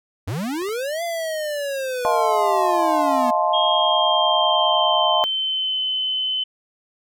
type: linear two-way sweep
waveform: square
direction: up then down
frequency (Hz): 81.3 to 689 to 238.3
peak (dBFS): -24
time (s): 0.27-3.31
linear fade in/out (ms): 10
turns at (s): 1.03
type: clicks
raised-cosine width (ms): 0.5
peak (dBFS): -28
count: 4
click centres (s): 0.387 / 0.435 / 0.62 / 0.688
type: chord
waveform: sine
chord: F dominant seventh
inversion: third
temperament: just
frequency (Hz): 628.6 / 698.5 / 873.1 / 1047.7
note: Eb5 / F5 / A5 / C6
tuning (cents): +18 / 0 / -14 / +2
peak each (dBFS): -22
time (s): 2.05-5.24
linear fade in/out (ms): 0
type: tone with pitch glide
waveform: sine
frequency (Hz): 3243 to 3043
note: G#7 to F#7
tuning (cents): -42 to +48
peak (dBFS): -20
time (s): 3.53-6.44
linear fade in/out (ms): 10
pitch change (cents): -110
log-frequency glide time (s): 3.67-5.79
effects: none